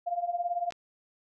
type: tone with tremolo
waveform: sine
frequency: 698.5 Hz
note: F5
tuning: in tune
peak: -24 dBFS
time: 0.06-0.71 s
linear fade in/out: 20 ms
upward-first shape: triangle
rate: 18 Hz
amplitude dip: 90%
type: clicks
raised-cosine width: 0.2 ms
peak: -26 dBFS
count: 2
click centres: 0.707 / 0.723 s
effects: none